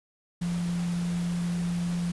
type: tone in noise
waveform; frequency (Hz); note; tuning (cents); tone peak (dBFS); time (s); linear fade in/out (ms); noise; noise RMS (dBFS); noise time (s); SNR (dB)
sine; 173.8; F3; -8; -26; 0.41-2.12; 10; pink; -42; 0.41-2.12; +13
effects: resampled to 24000 Hz